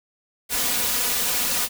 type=noise with comb filter; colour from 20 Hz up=white; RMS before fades=-23 dBFS; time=0.49-1.69 s; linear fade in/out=50 ms; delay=4.1 ms; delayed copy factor=+0.7; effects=none